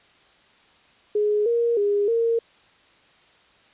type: tone with pitch steps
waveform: sine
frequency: 418.6 / 469.4 / 408.2 / 461.2 Hz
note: G#4 / A#4 / G#4 / A#4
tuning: +14 / +12 / -30 / -19 cents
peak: -18 dBFS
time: 1.15-2.39 s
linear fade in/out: 5 ms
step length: 310 ms
effects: white hiss -56 dBFS RMS until 3.73 s + resampled to 8000 Hz